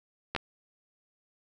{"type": "clicks", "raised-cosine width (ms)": 0.3, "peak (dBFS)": -14, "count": 2, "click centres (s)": [0.35, 0.363], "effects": []}